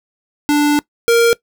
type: tone pair in turn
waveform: square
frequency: 293.7 / 466.2 Hz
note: D4 / A#4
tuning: 0 / 0 cents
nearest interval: minor sixth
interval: 800 cents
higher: second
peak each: -11 / -9 dBFS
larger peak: second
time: 0.49-0.79 / 1.08-1.33 s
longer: first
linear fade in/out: 0 ms
effects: noise-tail reverb RT60 0.1 s tail -21 dB re dry

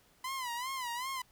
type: tone with vibrato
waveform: sawtooth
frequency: 1006 Hz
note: B5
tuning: 32 cents sharp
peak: -32 dBFS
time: 0.24-1.22 s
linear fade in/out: 5 ms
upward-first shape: sine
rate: 2.6 Hz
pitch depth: 120 cents each way
effects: pink hiss -66 dBFS RMS until 1.31 s

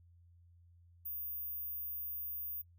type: tone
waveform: sine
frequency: 14920 Hz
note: A#9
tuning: in tune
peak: -39 dBFS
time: 1.05-2.62 s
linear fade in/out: 10 ms
effects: noise-tail reverb RT60 0.1 s tail -25 dB re dry + added 86 Hz sine -60 dBFS peak until 2.78 s

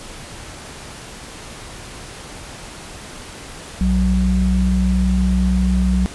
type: tone pair together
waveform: sine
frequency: 61.87 / 185.4 Hz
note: B1 / F#3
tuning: +4 / +4 cents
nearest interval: octave + perfect fifth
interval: 1900 cents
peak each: -16 dBFS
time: 3.81-6.06 s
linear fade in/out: 0 ms
effects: pink hiss -35 dBFS RMS until 6.14 s + resampled to 24000 Hz

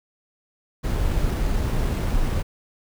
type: noise with sample-and-hold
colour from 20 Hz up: brown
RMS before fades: -22 dBFS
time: 0.83-2.43 s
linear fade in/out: 20 ms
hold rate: 11025 Hz
effects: none

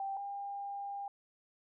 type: tone pair in turn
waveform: sine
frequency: 784 / 801.4 Hz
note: G5 / G5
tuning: 0 / +38 cents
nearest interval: unison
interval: 38 cents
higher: second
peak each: -35 / -38 dBFS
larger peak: first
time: 0-0.17 / 0.17-1.08 s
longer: second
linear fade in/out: 2 ms
effects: none

